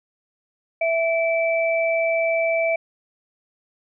sine tone pair together, 659.3 / 2317 Hz, E5 / D7, 0 / -24 cents, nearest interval octave + minor seventh, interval 2176 cents, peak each -19 / -24 dBFS, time 0.81-2.76 s, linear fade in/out 5 ms, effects none

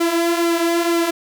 sawtooth tone with flanger, 338.4 Hz, E4, 45 cents sharp, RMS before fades -18 dBFS, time 0-1.11 s, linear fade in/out 10 ms, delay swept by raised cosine 1.1 to 5.2 ms, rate 2.1 Hz, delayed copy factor -0.55, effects none

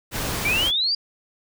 pink noise, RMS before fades -27 dBFS, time 0.11-0.72 s, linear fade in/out 50 ms
sine exponential sweep, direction up, 2281 to 4867 Hz, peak -19 dBFS, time 0.45-0.95 s, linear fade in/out 5 ms
effects none

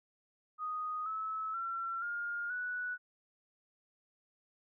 sine tone with pitch steps, 1244.5 / 1298.8 / 1355.6 / 1414.8 / 1476.6 Hz, D#6 / E6 / E6 / F6 / F#6, 0 / -26 / +48 / +22 / -4 cents, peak -35 dBFS, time 0.58-2.98 s, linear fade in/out 50 ms, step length 480 ms, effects none

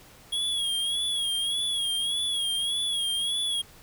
square tone with vibrato, 3312 Hz, G#7, 5 cents flat, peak -26 dBFS, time 0.32-3.62 s, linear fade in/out 10 ms, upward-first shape sine, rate 1.7 Hz, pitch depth 68 cents each way, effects pink hiss -52 dBFS RMS until 3.82 s

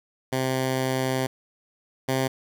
10% pulse tone pair in turn, 130.7 / 131.84 Hz, C3 / C3, -1 / +14 cents, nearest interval unison, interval 15 cents, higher second, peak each -15 / -14 dBFS, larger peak second, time 0.32-1.27 / 2.08-2.28 s, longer first, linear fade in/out 10 ms, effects none

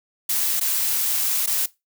blue noise with dropouts, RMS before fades -22 dBFS, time 0.29-1.66 s, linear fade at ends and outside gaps 5 ms, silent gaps 0.598-0.61 / 1.462-1.472 s, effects noise-tail reverb RT60 0.2 s tail -19 dB re dry

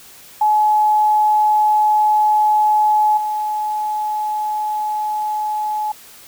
sine tone with level steps, 850 Hz, G#5, 40 cents sharp, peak -11 / -18 dBFS, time 0.41-5.92 s, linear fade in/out 5 ms, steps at 3.17 s, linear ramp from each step 5 ms, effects white hiss -42 dBFS RMS until 6.27 s

